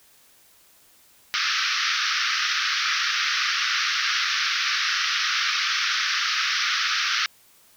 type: band-pass noise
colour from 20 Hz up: pink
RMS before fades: -24 dBFS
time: 1.34-7.26 s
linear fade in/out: 0 ms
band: 1200 to 5900 Hz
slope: 96 dB/octave
effects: white hiss -56 dBFS RMS until 7.76 s